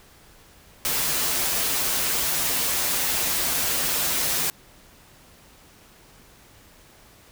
white noise with comb filter, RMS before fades -24 dBFS, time 0.85-4.5 s, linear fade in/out 0 ms, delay 9.6 ms, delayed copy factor -0.65, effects pink hiss -52 dBFS RMS until 7.31 s

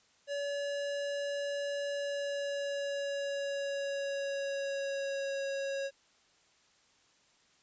square tone with pitch glide, 569 to 549.9 Hz, C#5 to C#5, +45 to -14 cents, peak -34 dBFS, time 0.27-5.91 s, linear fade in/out 50 ms, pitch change -59 cents, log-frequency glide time 1.92-5.46 s, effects white hiss -67 dBFS RMS until 7.62 s + resampled to 16000 Hz

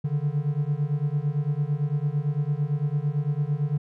triangle beating tone pair, 142 / 150.9 Hz, C#3 / D3, +42 / +47 cents, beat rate 8.9 Hz, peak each -24 dBFS, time 0.04-3.78 s, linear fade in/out 10 ms, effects none

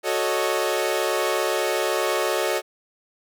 sawtooth chord, D# half-diminished seventh, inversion first, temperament equal, 370 / 440 / 554.4 / 622.3 Hz, F#4 / A4 / C#5 / D#5, 0 / 0 / 0 / 0 cents, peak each -23 dBFS, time 0.03-2.62 s, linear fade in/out 50 ms, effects none

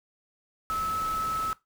sine tone in noise, 1300 Hz, E6, 24 cents flat, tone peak -27 dBFS, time 0.7-1.53 s, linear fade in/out 0 ms, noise pink, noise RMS -40 dBFS, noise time 0.7-1.53 s, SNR +10 dB, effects noise-tail reverb RT60 0.2 s tail -19 dB re dry

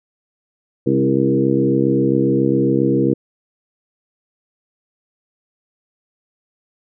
harmonic tone with a mistuned harmonic, 67.4 Hz, C#2, 48 cents flat, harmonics 2 / 3 / 4 / 5 / 6 / 7, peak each -21 / -21 / -19 / -18 / -23 / -21 dBFS, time 0.86-3.14 s, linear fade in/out 10 ms, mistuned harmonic 5, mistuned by -16 cents, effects none

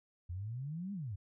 sine exponential two-way sweep, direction up then down, 83.5 to 207.7 to 89.8 Hz, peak -38 dBFS, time 0.29-1.16 s, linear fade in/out 10 ms, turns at 0.93 s, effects none

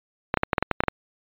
clicks, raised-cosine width 0.5 ms, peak -5 dBFS, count 10, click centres 0.341 / 0.373 / 0.434 / 0.532 / 0.582 / 0.626 / 0.713 / 0.805 / 0.837 / 0.883 s, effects resampled to 8000 Hz

